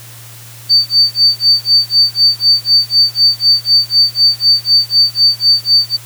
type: tone with tremolo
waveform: sine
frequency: 4580 Hz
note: D8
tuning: 44 cents flat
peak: -4 dBFS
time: 0.69-5.97 s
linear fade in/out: 20 ms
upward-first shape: sine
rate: 4 Hz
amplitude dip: 100%
effects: added 116 Hz sine -35 dBFS peak until 6.05 s + white hiss -36 dBFS RMS until 6.05 s